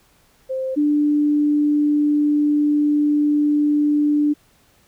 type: tone pair in turn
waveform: sine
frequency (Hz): 524 / 295.3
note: C5 / D4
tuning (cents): +2 / +10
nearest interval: minor seventh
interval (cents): 992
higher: first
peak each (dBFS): -21 / -14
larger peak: second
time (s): 0.49-0.76 / 0.76-4.34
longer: second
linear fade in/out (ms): 20
effects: pink hiss -57 dBFS RMS until 4.87 s